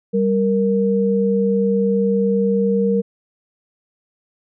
sine tone pair together, 196.01 / 466.2 Hz, G3 / A#4, 0 / 0 cents, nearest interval octave + minor third, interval 1500 cents, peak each -17 dBFS, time 0.13-3.02 s, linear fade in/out 20 ms, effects none

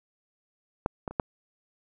clicks, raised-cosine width 1 ms, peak -11 / -18 / -26 / -10 dBFS, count 4, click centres 0.861 / 1.078 / 1.11 / 1.198 s, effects none

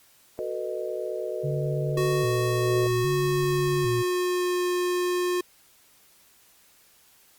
sine chord, B dominant seventh, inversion second, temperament just, 370.4 / 444.5 / 493.9 / 617.4 Hz, F#4 / A4 / B4 / D#5, +2 / +18 / 0 / -14 cents, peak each -34 / -34 / -34 / -33 dBFS, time 0.39-2.87 s, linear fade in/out 0 ms
sine tone with vibrato, 130.81 Hz, C3, in tune, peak -26 dBFS, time 1.43-4.03 s, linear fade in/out 20 ms, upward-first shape square, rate 0.62 Hz, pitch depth 160 cents each way
square tone with pitch glide, 370 to 358 Hz, F#4 to F4, 0 to +43 cents, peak -24 dBFS, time 1.97-5.41 s, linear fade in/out 5 ms, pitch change -57 cents, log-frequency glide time 2.39-4.69 s
effects white hiss -58 dBFS RMS until 7.38 s + Opus 48 kbps

